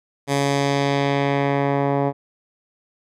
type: tone with low-pass filter sweep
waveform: 10% pulse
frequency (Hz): 140.4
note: C#3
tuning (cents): +22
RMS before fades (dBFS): -20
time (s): 0.27-2.13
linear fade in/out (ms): 50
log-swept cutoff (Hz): 10000 to 910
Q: 0.97
effects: none